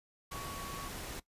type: tone in noise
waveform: sine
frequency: 1120 Hz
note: C#6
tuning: 18 cents sharp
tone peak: -44 dBFS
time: 0.31-0.89 s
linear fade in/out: 10 ms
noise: pink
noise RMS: -43 dBFS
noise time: 0.31-1.2 s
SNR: -4 dB
effects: noise-tail reverb RT60 0.1 s tail -18 dB re dry + resampled to 32000 Hz